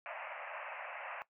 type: band-pass noise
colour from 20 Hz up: pink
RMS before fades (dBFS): -45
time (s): 0.06-1.22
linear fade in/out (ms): 0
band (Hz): 550 to 2700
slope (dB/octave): 96
effects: noise-tail reverb RT60 0.1 s tail -17 dB re dry